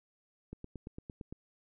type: click train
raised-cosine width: 3 ms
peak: -30 dBFS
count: 8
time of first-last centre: 0.53-1.325 s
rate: 8.8 Hz
effects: none